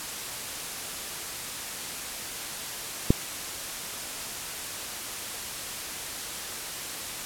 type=click; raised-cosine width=3 ms; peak=-4 dBFS; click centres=3.105 s; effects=white hiss -35 dBFS RMS until 7.25 s + low-pass 12000 Hz 12 dB/octave